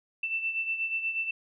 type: beating tone pair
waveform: sine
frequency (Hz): 2666 / 2674.3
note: E7 / E7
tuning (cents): +19 / +24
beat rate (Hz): 8.3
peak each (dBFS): -29 / -36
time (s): 0.23-1.31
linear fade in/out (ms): 5
effects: none